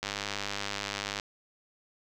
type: click train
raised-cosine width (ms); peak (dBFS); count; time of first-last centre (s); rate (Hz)
0.2; -15; 119; 0.03-1.198; 101
effects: none